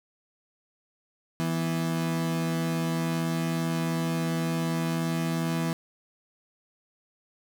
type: tone pair together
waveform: 35% pulse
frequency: 164.79 / 246.9 Hz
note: E3 / B3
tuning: 0 / 0 cents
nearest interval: perfect fifth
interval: 700 cents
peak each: -25 / -31 dBFS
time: 1.4-5.73 s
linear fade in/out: 0 ms
effects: none